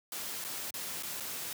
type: noise with dropouts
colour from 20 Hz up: white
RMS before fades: -39 dBFS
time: 0.12-1.53 s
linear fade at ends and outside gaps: 2 ms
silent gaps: 0.442-0.447 / 0.706-0.74 / 1.026-1.032 / 1.201-1.205 s
effects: high-pass 100 Hz 12 dB/octave